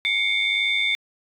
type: tone cluster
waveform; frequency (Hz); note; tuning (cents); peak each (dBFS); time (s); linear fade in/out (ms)
sine; 2152 / 2254 / 3561; C7 / C#7 / A7; +48 / +28 / +20; -23; 0.05-0.95; 0
effects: tanh soft clip ceiling -12 dBFS